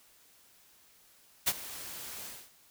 white noise with ADSR envelope, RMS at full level -25 dBFS, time 1.46-2.51 s, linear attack 20 ms, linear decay 45 ms, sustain -18 dB, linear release 260 ms, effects white hiss -62 dBFS RMS until 2.7 s

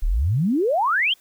sine exponential sweep, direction up, 30.99 to 3322 Hz, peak -17 dBFS, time 0.02-1.14 s, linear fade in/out 10 ms, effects white hiss -57 dBFS RMS until 1.2 s

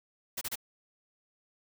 white noise bursts, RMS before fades -35 dBFS, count 3, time 0.37-0.557 s, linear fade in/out 10 ms, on 43 ms, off 29 ms, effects none

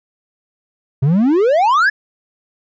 triangle exponential sweep, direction up, 126.9 to 1760 Hz, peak -8 dBFS, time 1.02-1.9 s, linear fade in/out 10 ms, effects resampled to 16000 Hz

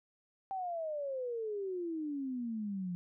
sine exponential sweep, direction down, 784 to 173.6 Hz, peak -35 dBFS, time 0.51-2.95 s, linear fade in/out 0 ms, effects none

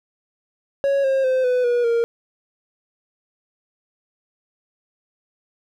triangle tone with pitch steps, 554.4 / 535.5 / 517.3 / 499.7 / 482.6 / 466.2 Hz, C#5 / C5 / C5 / B4 / B4 / A#4, 0 / +40 / -20 / +20 / -40 / 0 cents, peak -14 dBFS, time 0.84-2.04 s, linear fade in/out 0 ms, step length 200 ms, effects none

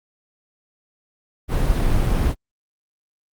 brown noise, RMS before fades -18 dBFS, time 1.48-2.35 s, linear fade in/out 50 ms, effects Opus 32 kbps

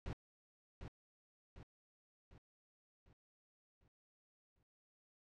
brown noise with echo, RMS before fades -43 dBFS, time 0.06-0.13 s, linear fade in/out 0 ms, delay 750 ms, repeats 6, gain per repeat -6 dB, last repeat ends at 4.63 s, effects low-pass 5000 Hz 12 dB/octave

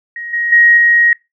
sine tone with level steps, 1885 Hz, A#6, 19 cents sharp, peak -23 / -14 / -5 / -7 dBFS, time 0.16-1.13 s, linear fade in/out 2 ms, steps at 0.33 / 0.52 / 0.77 s, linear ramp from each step 5 ms, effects noise-tail reverb RT60 0.2 s tail -22 dB re dry

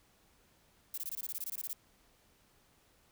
violet noise bursts, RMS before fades -39 dBFS, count 14, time 0.94-1.731 s, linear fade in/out 2 ms, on 37 ms, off 21 ms, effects pink hiss -68 dBFS RMS until 3.11 s

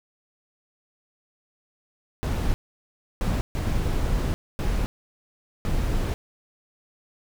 brown noise bursts at uneven times, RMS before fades -24 dBFS, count 5, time 2.23-2.54 / 3.21-3.41 / 3.55-4.34 / 4.59-4.86 / 5.65-6.14 s, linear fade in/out 0 ms, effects none

